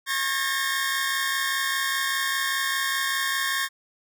sawtooth tone cluster, 1088 / 1616 / 1784 / 1849 Hz, C#6 / G#6 / A6 / A#6, -33 / -48 / +23 / -15 cents, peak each -26 dBFS, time 0.06-3.69 s, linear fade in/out 50 ms, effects none

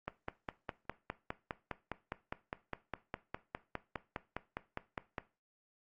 click train, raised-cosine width 0.5 ms, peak -22 dBFS, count 26, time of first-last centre 0.08-5.182 s, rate 4.9 Hz, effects noise-tail reverb RT60 0.3 s tail -17 dB re dry + Opus 24 kbps

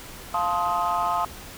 sine chord, F dominant seventh, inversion none, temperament just, 698.5 / 873.1 / 1047.7 / 1257.2 Hz, F5 / A5 / C6 / Eb6, 0 / -14 / +2 / +18 cents, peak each -26 dBFS, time 0.34-1.25 s, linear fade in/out 2 ms, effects tanh soft clip ceiling -15 dBFS + pink hiss -41 dBFS RMS until 1.57 s

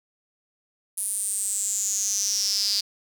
sawtooth tone with high-pass filter sweep, 201.7 Hz, G3, 50 cents sharp, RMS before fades -26 dBFS, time 0.97-2.81 s, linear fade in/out 10 ms, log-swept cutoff 10000 to 4700 Hz, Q 9.8, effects none

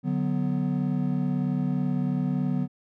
triangle chord, B minor, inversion first, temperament equal with one note detuned, 146.83 / 185 / 248.2 Hz, D3 / F#3 / B3, 0 / 0 / +9 cents, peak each -26 dBFS, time 0.03-2.68 s, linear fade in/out 50 ms, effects none

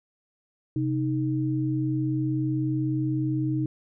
sine tone pair together, 130.8 / 311.1 Hz, C3 / D#4, 0 / 0 cents, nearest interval octave + minor third, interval 1500 cents, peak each -26 dBFS, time 0.76-3.66 s, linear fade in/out 2 ms, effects none

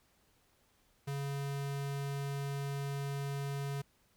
square tone, 140 Hz, C#3, 18 cents sharp, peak -36 dBFS, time 1.07-3.82 s, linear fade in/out 10 ms, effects pink hiss -71 dBFS RMS until 4.16 s

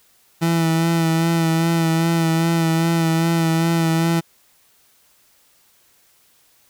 30% pulse tone with vibrato, 164.81 Hz, E3, in tune, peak -13 dBFS, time 0.41-4.21 s, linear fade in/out 20 ms, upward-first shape sine, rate 2.5 Hz, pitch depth 26 cents each way, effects white hiss -57 dBFS RMS until 6.69 s

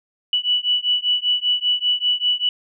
sine beating tone pair, 2954 / 2959.1 Hz, F#7 / F#7, -3 / -1 cents, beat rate 5.1 Hz, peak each -20 dBFS, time 0.33-2.49 s, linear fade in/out 2 ms, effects none

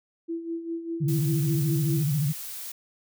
sine tone with tremolo, 332.9 Hz, E4, 17 cents sharp, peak -27 dBFS, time 0.28-2.04 s, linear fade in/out 20 ms, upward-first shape sine, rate 5 Hz, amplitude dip 65%
sine tone with vibrato, 146.6 Hz, D3, 3 cents flat, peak -22 dBFS, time 1-2.33 s, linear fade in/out 20 ms, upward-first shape sine, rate 14 Hz, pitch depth 140 cents each way
blue noise, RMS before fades -37 dBFS, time 1.08-2.72 s, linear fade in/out 5 ms
effects none

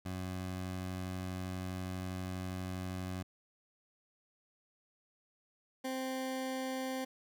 20% pulse tone pair in turn, 92.4 / 261.3 Hz, F#2 / C4, -2 / -2 cents, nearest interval octave + tritone, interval 1800 cents, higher second, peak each -33 / -31 dBFS, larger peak second, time 0.05-3.23 / 5.84-7.05 s, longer first, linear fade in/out 10 ms, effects none

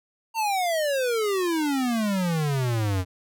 square exponential sweep, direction down, 925 to 88.9 Hz, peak -23 dBFS, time 0.34-3.05 s, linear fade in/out 50 ms, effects none

